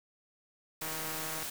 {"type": "noise", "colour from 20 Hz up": "white", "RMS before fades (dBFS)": -39, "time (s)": [0.81, 1.5], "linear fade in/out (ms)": 5}
{"type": "click train", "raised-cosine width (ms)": 0.5, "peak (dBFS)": -27, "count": 97, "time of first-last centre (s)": [0.82, 1.428], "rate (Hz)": 158}
{"effects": []}